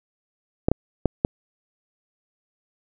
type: clicks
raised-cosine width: 2 ms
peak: -4 dBFS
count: 4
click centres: 0.685 / 0.716 / 1.057 / 1.249 s
effects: none